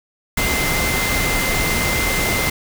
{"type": "tone in noise", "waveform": "sine", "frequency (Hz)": 2078, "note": "C7", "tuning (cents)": -12, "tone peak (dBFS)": -22, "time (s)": [0.37, 2.5], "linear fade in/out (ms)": 5, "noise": "pink", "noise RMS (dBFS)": -20, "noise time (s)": [0.37, 2.5], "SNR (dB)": -5, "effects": []}